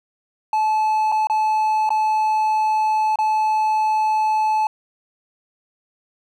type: tone with dropouts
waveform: triangle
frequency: 865 Hz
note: A5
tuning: 30 cents flat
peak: -14 dBFS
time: 0.53-4.67 s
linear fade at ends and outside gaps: 2 ms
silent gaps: 1.118-1.122 / 1.271-1.298 / 1.892-1.904 / 3.158-3.187 s
effects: none